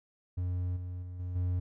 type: tone with level steps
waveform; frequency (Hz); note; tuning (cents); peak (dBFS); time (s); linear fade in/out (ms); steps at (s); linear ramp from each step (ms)
triangle; 90; F#2; -47; -28 / -34 / -37 / -32 / -26; 0.37-1.6; 10; 0.76 / 1.02 / 1.19 / 1.35; 10
effects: none